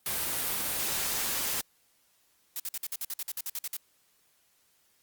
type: noise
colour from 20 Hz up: white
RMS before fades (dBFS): -31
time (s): 0.06-1.61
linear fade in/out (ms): 2
type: noise bursts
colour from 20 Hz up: blue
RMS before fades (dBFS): -34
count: 14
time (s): 2.56-3.768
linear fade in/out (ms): 2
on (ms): 38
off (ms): 52
effects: white hiss -68 dBFS RMS until 5.02 s + Opus 32 kbps